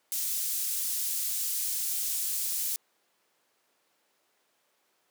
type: high-pass noise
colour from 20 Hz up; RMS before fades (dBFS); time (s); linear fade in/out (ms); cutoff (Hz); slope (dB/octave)
pink; -31; 0.12-2.76; 0; 8100; 12
effects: pink hiss -71 dBFS RMS until 5.1 s + high-pass 400 Hz 12 dB/octave